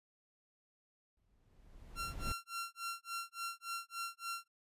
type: noise with exponential growth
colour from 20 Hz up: brown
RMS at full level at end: -38 dBFS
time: 1.17-2.32 s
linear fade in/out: 2 ms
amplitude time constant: 250 ms
type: tone with tremolo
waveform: sawtooth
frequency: 1368 Hz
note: F6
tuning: 36 cents flat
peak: -34 dBFS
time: 1.95-4.48 s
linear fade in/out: 50 ms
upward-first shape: sine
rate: 3.5 Hz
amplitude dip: 100%
effects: noise-tail reverb RT60 0.1 s tail -25 dB re dry + resampled to 32000 Hz